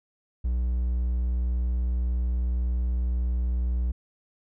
triangle tone, 60.9 Hz, B1, 24 cents flat, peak -21 dBFS, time 0.44-3.92 s, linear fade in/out 10 ms, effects none

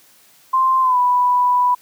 sine tone with pitch glide, 1046.5 to 987.8 Hz, C6 to B5, 0 to 0 cents, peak -12 dBFS, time 0.53-1.75 s, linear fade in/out 10 ms, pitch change -100 cents, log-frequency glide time 0.81-0.98 s, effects white hiss -51 dBFS RMS until 1.81 s + high-pass 80 Hz 12 dB/octave

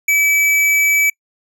square tone, 2298 Hz, D7, 38 cents flat, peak -12 dBFS, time 0.08-1.1 s, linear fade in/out 5 ms, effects noise-tail reverb RT60 0.1 s tail -26 dB re dry

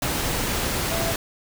sine tone in noise, 667 Hz, E5, 20 cents sharp, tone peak -28 dBFS, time 0.91-1.12 s, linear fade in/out 2 ms, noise pink, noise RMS -25 dBFS, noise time 0.02-1.16 s, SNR -6 dB, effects none

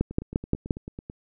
two click trains, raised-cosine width 3 ms, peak -23 / -9 dBFS, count 10 / 5, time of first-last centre 0.11-1.099 / 0.01-0.708 s, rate 9.1 / 5.73 Hz, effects none

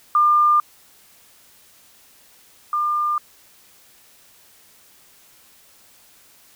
sine tone pair in turn, 1200 / 1200 Hz, D6 / D6, +37 / +37 cents, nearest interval unison, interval 0 cents, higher neither, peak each -12 / -18 dBFS, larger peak first, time 0.15-0.6 / 2.73-3.18 s, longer neither, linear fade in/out 2 ms, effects white hiss -52 dBFS RMS until 6.55 s

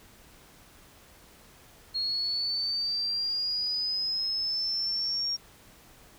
sine linear sweep, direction up, 4278 to 5580 Hz, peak -27 dBFS, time 1.94-5.37 s, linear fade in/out 20 ms, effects pink hiss -55 dBFS RMS until 6.18 s

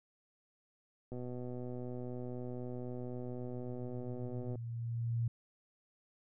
click train, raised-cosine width 2 ms, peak -31 dBFS, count 427, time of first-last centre 1.12-4.555 s, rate 124 Hz
sine tone with exponential growth, 116.54 Hz, A#2, in tune, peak -30 dBFS, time 2.42-5.28 s, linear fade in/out 5 ms, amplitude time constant 620 ms
effects none

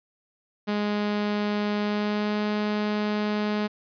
sawtooth tone with pitch glide, 207.7 to 209.9 Hz, G#3 to G#3, 0 to +19 cents, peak -20 dBFS, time 0.67-3.68 s, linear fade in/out 20 ms, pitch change +19 cents, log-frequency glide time 1.8-2.41 s, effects resampled to 11025 Hz

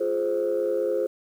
sine chord, F minor, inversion none, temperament just, 349.2 / 419.1 / 523.8 Hz, F4 / Ab4 / C5, 0 / +16 / +2 cents, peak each -28 / -26 / -24 dBFS, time 0-1.07 s, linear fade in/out 10 ms, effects tanh soft clip ceiling -16 dBFS + 9-bit

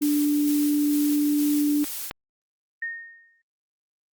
sine tone, 293.7 Hz, D4, in tune, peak -19 dBFS, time 0.01-1.85 s, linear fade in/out 20 ms
blue noise with tremolo, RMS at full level -32 dBFS, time 0.02-2.1 s, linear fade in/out 0 ms, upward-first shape square, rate 2.2 Hz, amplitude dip 30%
clicks, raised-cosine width 0.3 ms, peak -19 / -15 dBFS, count 2, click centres 1.842 / 2.111 s
sine tone with exponential decay, 1844 Hz, A#6, 19 cents flat, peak -25 dBFS, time 2.82-3.42 s, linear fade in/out 5 ms, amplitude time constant 130 ms
effects Opus 48 kbps

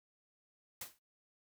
white noise with exponential decay, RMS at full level -40 dBFS, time 0.81-0.99 s, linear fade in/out 5 ms, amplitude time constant 37 ms, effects noise-tail reverb RT60 0.1 s tail -17 dB re dry

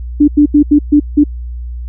sine tone bursts at uneven times, 293.7 Hz, D4, in tune, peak -3 dBFS, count 6, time 0.2-0.28 / 0.37-0.46 / 0.54-0.63 / 0.71-0.79 / 0.92-1 / 1.17-1.24 s, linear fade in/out 10 ms, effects added 60 Hz sine -20 dBFS peak until 1.88 s

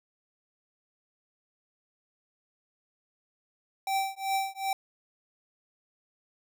square tone with tremolo, 777 Hz, G5, 16 cents flat, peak -25 dBFS, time 3.87-4.73 s, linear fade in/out 2 ms, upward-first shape triangle, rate 2.6 Hz, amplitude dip 100%, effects none

